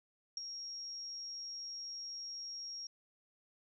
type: tone with ADSR envelope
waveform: sine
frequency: 5588 Hz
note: F8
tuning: in tune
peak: -34 dBFS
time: 0.37-2.87 s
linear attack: 3 ms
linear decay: 13 ms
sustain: -8 dB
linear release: 3 ms
effects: none